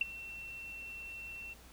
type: tone with ADSR envelope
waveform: sine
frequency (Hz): 2705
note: E7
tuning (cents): +44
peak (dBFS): -24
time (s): 0.01-1.54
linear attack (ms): 4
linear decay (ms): 17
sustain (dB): -19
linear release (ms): 14
effects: added 60 Hz sine -58 dBFS peak until 1.72 s + pink hiss -58 dBFS RMS until 1.72 s